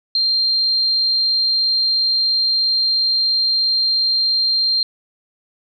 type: tone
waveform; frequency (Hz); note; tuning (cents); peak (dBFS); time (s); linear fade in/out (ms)
sine; 4179; C8; -3; -14; 0.15-4.83; 2
effects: none